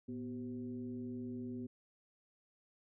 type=tone with frequency modulation; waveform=sine; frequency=246.9 Hz; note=B3; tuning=in tune; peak=-40 dBFS; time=0.08-1.67 s; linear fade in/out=10 ms; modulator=137 Hz; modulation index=0.73; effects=none